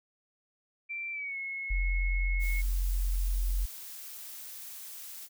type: tone with pitch glide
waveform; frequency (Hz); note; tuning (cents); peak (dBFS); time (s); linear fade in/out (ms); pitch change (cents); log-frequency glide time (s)
sine; 2349 to 2179; D7 to C#7; 0 to -30; -34; 0.89-2.62; 20; -130; 1.12-1.37
type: tone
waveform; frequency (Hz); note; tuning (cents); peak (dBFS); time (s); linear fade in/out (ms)
sine; 44.42; F1; +30; -26; 1.7-3.66; 10
type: noise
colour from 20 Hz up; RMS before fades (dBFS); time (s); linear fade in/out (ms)
blue; -44; 2.39-5.29; 50
effects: none